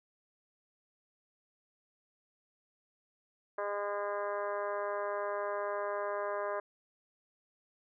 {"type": "harmonic tone", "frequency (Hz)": 203.8, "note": "G#3", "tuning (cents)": -32, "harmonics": [2, 3, 4, 5, 6, 7, 8, 9, 10], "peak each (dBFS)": [-40, -36, -47, -40, -43, -51, -45, -55, -57], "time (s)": [3.58, 6.6], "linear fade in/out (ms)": 5, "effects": []}